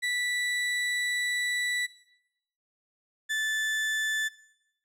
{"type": "tone pair in turn", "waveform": "35% pulse", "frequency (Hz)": [1965, 1750.6], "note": ["B6", "A6"], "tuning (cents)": [-9, -9], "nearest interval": "major second", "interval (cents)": 200, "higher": "first", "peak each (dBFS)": -25, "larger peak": "neither", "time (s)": [[0.02, 1.87], [3.29, 4.29]], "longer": "first", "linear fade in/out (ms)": 20, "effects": ["noise-tail reverb RT60 0.8 s tail -17 dB re dry", "low-pass 10000 Hz 12 dB/octave"]}